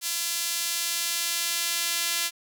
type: tone with high-pass filter sweep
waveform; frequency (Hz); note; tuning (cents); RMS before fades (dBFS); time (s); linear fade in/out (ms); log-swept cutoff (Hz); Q
sawtooth; 340; F4; -46; -28; 0.01-2.31; 50; 4500 to 3000; 0.73
effects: none